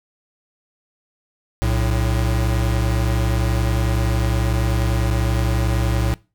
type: tone pair together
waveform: square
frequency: 61.1 / 111.73 Hz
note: B1 / A2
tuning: -18 / +27 cents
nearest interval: minor seventh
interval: 1045 cents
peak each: -20 / -21 dBFS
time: 1.62-6.14 s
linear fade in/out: 0 ms
effects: noise-tail reverb RT60 0.3 s tail -22 dB re dry